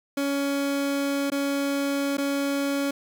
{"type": "tone with dropouts", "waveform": "30% pulse", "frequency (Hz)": 280, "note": "C#4", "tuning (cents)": 18, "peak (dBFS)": -21, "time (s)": [0.17, 2.91], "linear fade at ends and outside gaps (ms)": 5, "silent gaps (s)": [[1.302, 1.318], [2.171, 2.181]], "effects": []}